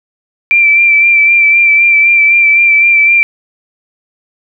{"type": "tone with vibrato", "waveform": "sine", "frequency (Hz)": 2349, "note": "D7", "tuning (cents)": 0, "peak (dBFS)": -4, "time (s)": [0.51, 3.23], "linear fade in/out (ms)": 0, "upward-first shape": "sine", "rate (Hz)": 3.9, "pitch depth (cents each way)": 29, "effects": []}